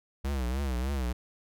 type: tone with vibrato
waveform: square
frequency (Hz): 65.41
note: C2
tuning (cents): 0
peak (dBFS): -29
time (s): 0.24-1.13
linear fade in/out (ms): 10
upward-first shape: triangle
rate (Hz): 3.3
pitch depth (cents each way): 170
effects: none